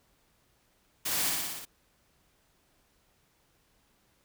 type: noise with echo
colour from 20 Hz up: white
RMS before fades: -32 dBFS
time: 1.05-1.3 s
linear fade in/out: 10 ms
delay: 59 ms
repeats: 6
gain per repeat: -2 dB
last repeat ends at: 1.654 s
effects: pink hiss -69 dBFS RMS until 4.24 s